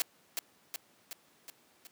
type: noise with echo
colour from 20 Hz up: white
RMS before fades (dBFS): -30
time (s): 0-0.02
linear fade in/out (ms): 0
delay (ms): 370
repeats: 5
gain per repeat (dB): -4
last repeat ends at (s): 1.87
effects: pink hiss -65 dBFS RMS until 1.91 s + high-pass 200 Hz 12 dB/octave